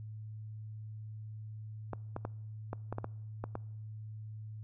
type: clicks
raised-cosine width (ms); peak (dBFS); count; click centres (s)
1; -23; 9; 1.933 / 2.164 / 2.251 / 2.731 / 2.926 / 2.984 / 3.044 / 3.44 / 3.554
effects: noise-tail reverb RT60 0.9 s tail -24 dB re dry + added 108 Hz sine -42 dBFS peak until 4.63 s